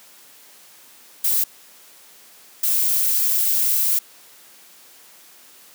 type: noise bursts at uneven times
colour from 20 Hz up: violet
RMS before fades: -19 dBFS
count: 2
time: 1.24-1.44 / 2.63-3.99 s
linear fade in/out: 5 ms
effects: white hiss -48 dBFS RMS until 5.74 s + high-pass 200 Hz 12 dB/octave